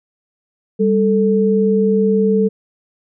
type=tone pair together; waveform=sine; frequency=198 / 440.4 Hz; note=G3 / A4; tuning=+18 / +2 cents; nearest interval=octave + major second; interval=1384 cents; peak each=-14 dBFS; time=0.79-2.49 s; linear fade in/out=20 ms; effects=none